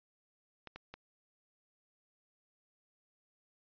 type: clicks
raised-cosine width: 0.3 ms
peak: -30 dBFS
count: 3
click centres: 0.673 / 0.76 / 0.94 s
effects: resampled to 11025 Hz